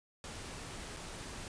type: noise with dropouts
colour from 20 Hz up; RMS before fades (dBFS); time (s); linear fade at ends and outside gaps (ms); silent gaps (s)
pink; -45; 0.24-1.48; 1; 0.965-0.969
effects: resampled to 22050 Hz